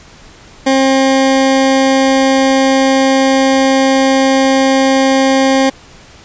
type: tone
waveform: 20% pulse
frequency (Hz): 267.4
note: C4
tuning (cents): +38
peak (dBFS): -3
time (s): 0.66-5.7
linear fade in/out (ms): 10
effects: pink hiss -39 dBFS RMS until 6.24 s + resampled to 16000 Hz